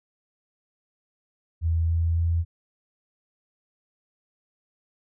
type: tone with pitch steps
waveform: sine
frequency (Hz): 82.41 / 83.18 / 83.95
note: E2 / E2 / E2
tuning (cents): 0 / +16 / +32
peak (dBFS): -20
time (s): 1.61-2.45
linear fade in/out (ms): 50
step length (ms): 280
effects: none